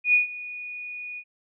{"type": "tone with ADSR envelope", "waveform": "sine", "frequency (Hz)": 2462, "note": "D#7", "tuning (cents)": -19, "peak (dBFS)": -14, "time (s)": [0.04, 1.24], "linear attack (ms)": 97, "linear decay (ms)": 130, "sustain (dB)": -19, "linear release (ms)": 61, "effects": []}